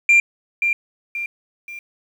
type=tone with echo; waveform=sine; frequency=2380 Hz; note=D7; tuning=22 cents sharp; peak=-7 dBFS; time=0.09-0.2 s; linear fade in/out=2 ms; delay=530 ms; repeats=3; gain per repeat=-8 dB; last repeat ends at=1.79 s; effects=tanh soft clip ceiling -8 dBFS + 8-bit